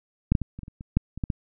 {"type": "clicks", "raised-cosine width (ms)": 5, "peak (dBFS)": [-6, -8, -16, -25, -25, -28, -26, -7, -23, -14, -13], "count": 11, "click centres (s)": [0.32, 0.352, 0.417, 0.59, 0.633, 0.681, 0.809, 0.97, 1.176, 1.238, 1.302], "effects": []}